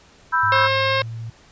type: chord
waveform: sine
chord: E minor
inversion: second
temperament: equal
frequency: 987.8 / 1318.5 / 1568 Hz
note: B5 / E6 / G6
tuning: 0 / 0 / 0 cents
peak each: -20 dBFS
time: 0.32-0.68 s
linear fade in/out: 20 ms
type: tone with pitch glide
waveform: sine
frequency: 103.83 to 113.88 Hz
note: G#2 to A#2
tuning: 0 to -40 cents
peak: -28 dBFS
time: 0.43-1.3 s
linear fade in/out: 5 ms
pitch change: +160 cents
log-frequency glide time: 0.89-1.06 s
type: harmonic tone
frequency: 535 Hz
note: C5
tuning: 38 cents sharp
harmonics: 1 / 2 / 3 / 4 / 5 / 6 / 7 / 8 / 9 / 10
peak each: -22 / -23 / -25 / -26 / -28 / -32 / -28 / -35 / -36 / -36 dBFS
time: 0.52-1.02 s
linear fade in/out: 2 ms
effects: pink hiss -51 dBFS RMS until 1.51 s + resampled to 16000 Hz

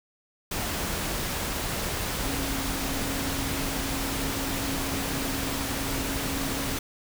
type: tone in noise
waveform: sine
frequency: 272.9 Hz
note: C#4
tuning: 27 cents flat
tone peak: -34 dBFS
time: 2.25-6.77 s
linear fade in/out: 5 ms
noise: pink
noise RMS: -30 dBFS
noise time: 0.51-6.79 s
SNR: -7 dB
effects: none

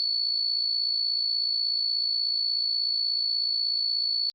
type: tone with amplitude modulation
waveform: sine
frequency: 4435 Hz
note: C#8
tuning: in tune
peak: -21 dBFS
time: 0-4.3 s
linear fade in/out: 0 ms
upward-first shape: sine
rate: 56.5 Hz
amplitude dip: 60%
effects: Opus 48 kbps

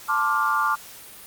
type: chord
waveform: sine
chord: D minor seventh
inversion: second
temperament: just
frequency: 881 / 1057.2 / 1174.7 / 1409.6 Hz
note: A5 / C6 / D6 / F6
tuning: +2 / +18 / 0 / +16 cents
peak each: -27 / -28 / -22 / -25 dBFS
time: 0.08-0.76 s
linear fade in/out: 20 ms
effects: white hiss -43 dBFS RMS until 1.26 s + Opus 48 kbps

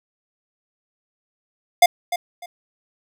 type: tone with echo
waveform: square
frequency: 704 Hz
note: F5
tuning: 14 cents sharp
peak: -8 dBFS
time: 1.82-1.86 s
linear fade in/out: 5 ms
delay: 300 ms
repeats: 2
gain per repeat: -13 dB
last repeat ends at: 2.46 s
effects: none

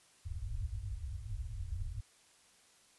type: low-pass noise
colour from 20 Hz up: white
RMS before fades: -40 dBFS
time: 0.25-2.01 s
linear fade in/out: 10 ms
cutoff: 110 Hz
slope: 96 dB/octave
effects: white hiss -65 dBFS RMS until 2.98 s + resampled to 24000 Hz

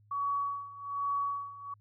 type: tone with tremolo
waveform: sine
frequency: 1129 Hz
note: C#6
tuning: 31 cents sharp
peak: -28 dBFS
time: 0.11-1.74 s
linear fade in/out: 5 ms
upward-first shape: sine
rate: 1.2 Hz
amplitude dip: 85%
effects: added 104 Hz sine -60 dBFS peak until 1.8 s

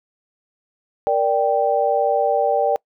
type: chord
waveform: sine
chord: G minor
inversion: first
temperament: equal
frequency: 466.2 / 587.3 / 784 Hz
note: Bb4 / D5 / G5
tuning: 0 / 0 / 0 cents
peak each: -21 / -19 / -19 dBFS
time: 1.07-2.76 s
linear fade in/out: 0 ms
effects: noise-tail reverb RT60 0.1 s tail -26 dB re dry

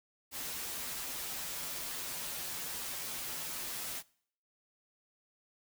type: noise with comb filter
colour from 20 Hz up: white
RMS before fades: -40 dBFS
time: 0.31-4.03 s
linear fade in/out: 50 ms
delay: 9.7 ms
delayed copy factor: -0.7
effects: noise-tail reverb RT60 0.6 s tail -23 dB re dry

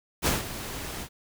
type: noise with ADSR envelope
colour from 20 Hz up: pink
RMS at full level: -23 dBFS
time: 0.22-1.09 s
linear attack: 42 ms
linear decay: 160 ms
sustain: -13 dB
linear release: 70 ms
effects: none

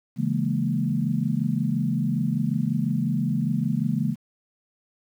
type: chord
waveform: sine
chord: A# half-diminished seventh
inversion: first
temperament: equal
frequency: 138.59 / 164.81 / 207.7 / 233.1 Hz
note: C#3 / E3 / G#3 / A#3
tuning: 0 / 0 / 0 / 0 cents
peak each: -27 dBFS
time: 0.16-4.16 s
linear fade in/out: 50 ms
effects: 9-bit

